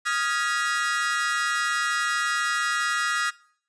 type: chord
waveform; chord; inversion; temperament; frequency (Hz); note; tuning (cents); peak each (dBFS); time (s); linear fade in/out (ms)
40% pulse; F half-diminished seventh; third; equal with one note detuned; 1244.5 / 1396.9 / 1661.2 / 1929.3; Eb6 / F6 / Ab6 / Cb7; 0 / 0 / 0 / -41; -28; 0.05-3.31; 20
effects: noise-tail reverb RT60 0.6 s tail -22 dB re dry + resampled to 22050 Hz